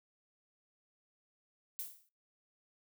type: noise with exponential decay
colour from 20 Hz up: violet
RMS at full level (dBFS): -38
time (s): 1.79-2.09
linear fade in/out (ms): 0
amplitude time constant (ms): 65
effects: noise-tail reverb RT60 0.3 s tail -22 dB re dry